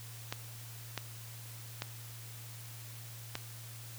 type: clicks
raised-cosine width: 0.2 ms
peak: -18 dBFS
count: 4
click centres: 0.325 / 0.977 / 1.821 / 3.354 s
effects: added 115 Hz sine -47 dBFS peak until 3.98 s + white hiss -51 dBFS RMS until 3.98 s